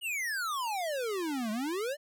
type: exponential two-way sweep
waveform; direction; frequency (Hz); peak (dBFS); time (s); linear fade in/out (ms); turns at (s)
square; down then up; 2960 to 208.1 to 614; -32; 0.01-1.97; 50; 1.51
effects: none